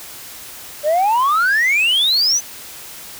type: exponential sweep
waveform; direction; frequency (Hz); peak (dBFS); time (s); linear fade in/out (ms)
sine; up; 575 to 6272; -10; 0.83-2.41; 50
effects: tanh soft clip ceiling -11 dBFS + white hiss -35 dBFS RMS until 3.19 s